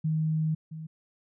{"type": "tone pair in turn", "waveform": "sine", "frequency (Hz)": [157.2, 158.48], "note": ["D#3", "D#3"], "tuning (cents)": [18, 32], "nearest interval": "unison", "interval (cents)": 14, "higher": "second", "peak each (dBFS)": [-24, -36], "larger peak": "first", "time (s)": [[0.04, 0.55], [0.71, 0.87]], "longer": "first", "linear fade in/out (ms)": 10, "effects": []}